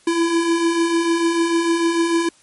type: beating tone pair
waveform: square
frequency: 329.6 / 336.3 Hz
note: E4 / E4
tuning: 0 / +35 cents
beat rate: 6.7 Hz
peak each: -25 / -17 dBFS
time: 0.07-2.29 s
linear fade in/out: 5 ms
effects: white hiss -53 dBFS RMS until 2.42 s + MP3 48 kbps